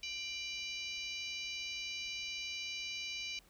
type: harmonic tone with a mistuned harmonic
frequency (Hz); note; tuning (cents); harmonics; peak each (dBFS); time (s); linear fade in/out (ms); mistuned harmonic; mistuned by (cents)
789; G5; +11; 3 / 4 / 5 / 6 / 7 / 8; -43 / -45 / -47 / -49 / -50 / -51; 0.03-3.39; 2; 4; -110
effects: added 43 Hz sine -66 dBFS peak until 3.49 s + pink hiss -66 dBFS RMS until 3.49 s